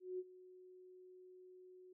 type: tone with ADSR envelope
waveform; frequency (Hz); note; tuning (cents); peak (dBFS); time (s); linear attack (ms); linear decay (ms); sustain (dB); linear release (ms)
sine; 367.3; F#4; -13; -39; 0-1.93; 190; 41; -18; 5
effects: none